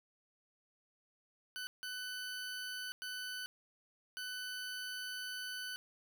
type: tone bursts at uneven times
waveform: 20% pulse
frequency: 1500 Hz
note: F#6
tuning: 23 cents sharp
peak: -36 dBFS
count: 4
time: 1.56-1.67 / 1.83-2.92 / 3.02-3.46 / 4.17-5.76 s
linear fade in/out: 0 ms
effects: none